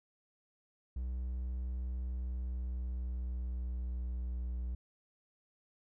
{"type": "tone with pitch glide", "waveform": "triangle", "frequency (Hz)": [62.4, 61.05], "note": ["B1", "B1"], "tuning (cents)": [19, -19], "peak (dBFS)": -33, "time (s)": [0.96, 4.75], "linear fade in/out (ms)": 5, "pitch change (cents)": -38, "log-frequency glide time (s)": [1.93, 4.56], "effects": []}